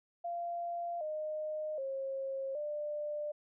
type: tone with pitch steps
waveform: sine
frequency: 690 / 615 / 539 / 595 Hz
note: F5 / D#5 / C#5 / D5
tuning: -21 / -20 / -49 / +22 cents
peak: -35 dBFS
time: 0.24-3.32 s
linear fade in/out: 10 ms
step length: 770 ms
effects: none